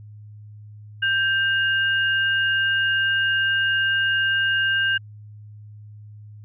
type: tone pair together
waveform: sine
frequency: 1575.6 / 2840 Hz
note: G6 / F7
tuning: +8 / +28 cents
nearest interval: minor seventh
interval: 1020 cents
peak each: -19 / -24 dBFS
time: 1.02-4.98 s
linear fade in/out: 10 ms
effects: added 105 Hz sine -39 dBFS peak until 6.44 s